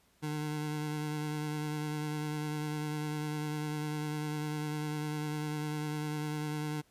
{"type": "tone with vibrato", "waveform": "25% pulse", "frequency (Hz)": 151.1, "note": "D3", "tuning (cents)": 50, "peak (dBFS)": -30, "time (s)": [0.22, 6.82], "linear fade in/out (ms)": 20, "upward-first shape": "sine", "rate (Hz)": 10, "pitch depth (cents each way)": 19, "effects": ["pink hiss -68 dBFS RMS until 6.9 s", "resampled to 32000 Hz"]}